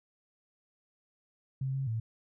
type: tone with pitch steps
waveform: sine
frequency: 133.2 / 135.1 / 112.5 Hz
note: C3 / C#3 / A2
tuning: +31 / -44 / +39 cents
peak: -30 dBFS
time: 1.61-2 s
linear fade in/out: 5 ms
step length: 130 ms
effects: none